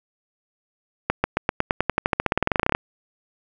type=accelerating click train; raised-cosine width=0.5 ms; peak=-3 dBFS; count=25; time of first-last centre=1.1-2.75 s; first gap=140 ms; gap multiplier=0.93; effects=none